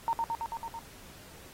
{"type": "tone with echo", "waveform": "sine", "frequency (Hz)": 918, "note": "A#5", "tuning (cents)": -27, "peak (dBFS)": -25, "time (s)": [0.08, 0.13], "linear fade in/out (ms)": 0, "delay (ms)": 110, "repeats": 6, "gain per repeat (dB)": -2, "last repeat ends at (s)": 0.79, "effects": ["pink hiss -52 dBFS RMS until 1.53 s", "AAC 48 kbps"]}